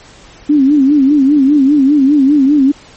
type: tone with vibrato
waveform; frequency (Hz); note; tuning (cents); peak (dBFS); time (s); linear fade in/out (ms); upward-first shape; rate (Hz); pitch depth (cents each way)
sine; 281.5; C#4; +27; -5; 0.49-2.72; 10; sine; 5; 120
effects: pink hiss -39 dBFS RMS until 2.96 s + MP3 32 kbps